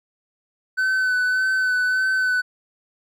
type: tone with vibrato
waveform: triangle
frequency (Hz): 1513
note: F#6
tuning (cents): +38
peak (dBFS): -16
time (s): 0.77-2.42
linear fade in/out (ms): 20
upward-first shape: sine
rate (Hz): 1.7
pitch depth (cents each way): 20
effects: none